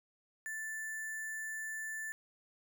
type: tone with sample-and-hold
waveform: sine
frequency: 1760 Hz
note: A6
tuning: in tune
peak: -38 dBFS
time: 0.46-2.12 s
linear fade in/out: 0 ms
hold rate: 8820 Hz
effects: none